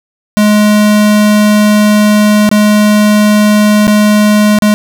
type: tone with dropouts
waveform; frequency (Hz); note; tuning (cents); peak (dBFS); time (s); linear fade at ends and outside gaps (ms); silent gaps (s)
square; 210; G#3; +19; -5; 0.37-4.74; 0; 2.491-2.514 / 3.87-3.878 / 4.587-4.622
effects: none